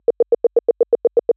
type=tone bursts; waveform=sine; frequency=469.9 Hz; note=A#4; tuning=14 cents sharp; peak=-6 dBFS; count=11; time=0.08-1.314 s; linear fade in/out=2 ms; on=24 ms; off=97 ms; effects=added 50 Hz sine -37 dBFS peak until 1.36 s + high-pass 300 Hz 12 dB/octave